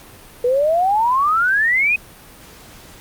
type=exponential sweep; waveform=sine; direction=up; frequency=477.5 to 2551 Hz; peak=-13 dBFS; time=0.44-1.96 s; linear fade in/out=5 ms; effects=pink hiss -42 dBFS RMS until 3 s + Opus 48 kbps